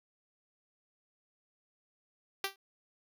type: tone with exponential decay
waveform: 5% pulse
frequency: 391 Hz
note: G4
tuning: 4 cents flat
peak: -17 dBFS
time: 2.44-2.56 s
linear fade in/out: 2 ms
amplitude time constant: 26 ms
effects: none